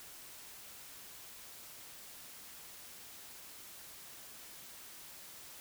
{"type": "silence", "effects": ["white hiss -52 dBFS RMS until 5.6 s"]}